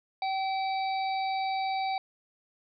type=harmonic tone; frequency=769 Hz; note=G5; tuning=33 cents flat; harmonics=1 / 3 / 5 / 6; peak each=-28 / -38 / -42 / -44 dBFS; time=0.22-1.98 s; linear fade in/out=2 ms; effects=none